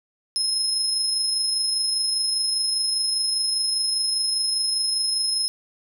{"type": "tone with amplitude modulation", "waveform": "35% pulse", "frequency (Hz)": 5160, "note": "E8", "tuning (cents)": -38, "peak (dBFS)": -17, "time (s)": [0.36, 5.48], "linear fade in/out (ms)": 0, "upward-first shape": "sine", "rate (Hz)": 25, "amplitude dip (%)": 30, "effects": []}